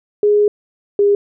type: tone pair in turn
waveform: sine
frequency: 415.3 / 406 Hz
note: G#4 / G#4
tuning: 0 / -39 cents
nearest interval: unison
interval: 39 cents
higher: first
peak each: -9 dBFS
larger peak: neither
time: 0.23-0.48 / 0.99-1.15 s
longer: first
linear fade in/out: 2 ms
effects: none